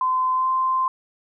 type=tone with pitch glide; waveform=sine; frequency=1028 to 1041.1 Hz; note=C6 to C6; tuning=-31 to -9 cents; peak=-18 dBFS; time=0.01-0.88 s; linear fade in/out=2 ms; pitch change=+22 cents; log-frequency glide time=0.34-0.48 s; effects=none